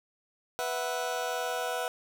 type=chord; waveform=30% pulse; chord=B suspended fourth; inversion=none; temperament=just; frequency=493.9 / 658.5 / 740.8 Hz; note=B4 / E5 / F#5; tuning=0 / -2 / +2 cents; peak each=-32 / -33 / -32 dBFS; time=0.59-1.88 s; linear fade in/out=0 ms; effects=none